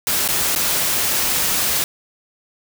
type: noise with dropouts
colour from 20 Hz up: white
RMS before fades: -19 dBFS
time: 0.07-1.84 s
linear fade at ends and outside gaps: 1 ms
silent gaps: 0.278-0.287 / 0.551-0.56 s
effects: none